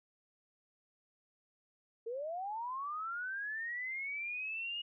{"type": "linear sweep", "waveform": "sine", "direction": "up", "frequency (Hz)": [440.6, 2884], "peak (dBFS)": -37, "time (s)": [2.06, 4.82], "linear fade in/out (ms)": 10, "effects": []}